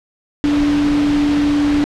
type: tone in noise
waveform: sine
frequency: 291.3 Hz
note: D4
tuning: 14 cents flat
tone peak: -12 dBFS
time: 0.44-1.84 s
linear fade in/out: 0 ms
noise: pink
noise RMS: -24 dBFS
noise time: 0.44-1.84 s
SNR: +9 dB
effects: low-pass 4000 Hz 12 dB/octave